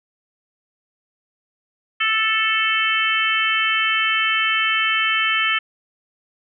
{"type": "harmonic tone", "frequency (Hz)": 440, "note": "A4", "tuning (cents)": 0, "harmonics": [3, 4, 5, 6, 7], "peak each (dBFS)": [-23, -23, -23, -23, -23], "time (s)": [2, 5.59], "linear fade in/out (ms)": 10, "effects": []}